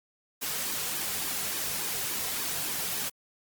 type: noise with flanger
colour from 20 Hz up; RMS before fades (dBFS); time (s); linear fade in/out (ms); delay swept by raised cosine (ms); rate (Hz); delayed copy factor
white; -32; 0.41-3.1; 20; 1.4 to 3.5; 3.5; -0.5
effects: Opus 48 kbps